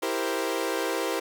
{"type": "chord", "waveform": "sawtooth", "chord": "C dominant seventh", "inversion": "first", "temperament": "equal", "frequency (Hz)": [329.6, 392, 466.2, 523.3], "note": ["E4", "G4", "Bb4", "C5"], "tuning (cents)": [0, 0, 0, 0], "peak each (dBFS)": -28, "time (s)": [0.02, 1.2], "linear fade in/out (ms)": 10, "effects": []}